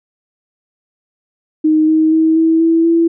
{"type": "tone with pitch steps", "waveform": "sine", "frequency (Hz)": [311.1, 315.4, 319.8, 324.3, 328.8, 333.4], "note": ["D#4", "D#4", "D#4", "E4", "E4", "E4"], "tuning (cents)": [0, 24, 48, -28, -4, 20], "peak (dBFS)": -8, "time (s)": [1.64, 3.08], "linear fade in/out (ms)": 10, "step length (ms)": 240, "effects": []}